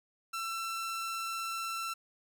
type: tone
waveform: sawtooth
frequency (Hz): 1342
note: E6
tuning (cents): +31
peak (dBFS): -31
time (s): 0.33-1.94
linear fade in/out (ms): 10
effects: none